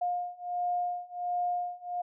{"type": "beating tone pair", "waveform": "sine", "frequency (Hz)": [710, 711.4], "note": ["F5", "F5"], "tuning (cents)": [28, 32], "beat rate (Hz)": 1.4, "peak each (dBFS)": [-33, -32], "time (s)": [0.01, 2.02], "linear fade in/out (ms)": 10, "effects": []}